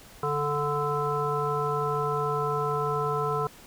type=harmonic tone; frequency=146.2 Hz; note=D3; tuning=7 cents flat; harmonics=1 / 3 / 5 / 7 / 9; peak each=-32 / -29 / -35 / -31 / -31 dBFS; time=0.23-3.47 s; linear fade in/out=2 ms; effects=pink hiss -50 dBFS RMS until 3.66 s